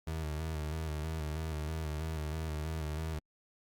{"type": "tone with vibrato", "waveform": "30% pulse", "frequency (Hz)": 77.9, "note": "D#2", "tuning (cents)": 3, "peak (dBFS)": -32, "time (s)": [0.07, 3.19], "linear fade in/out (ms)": 5, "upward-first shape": "square", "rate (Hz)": 3.1, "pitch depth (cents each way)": 45, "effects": ["Opus 48 kbps"]}